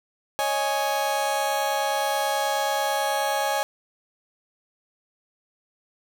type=chord; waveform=35% pulse; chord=C# suspended second; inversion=none; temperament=just; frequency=554.4 / 623.7 / 831.5 Hz; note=C#5 / D#5 / G#5; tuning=0 / +4 / +2 cents; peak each=-27 / -28 / -23 dBFS; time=0.39-3.63 s; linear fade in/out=0 ms; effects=none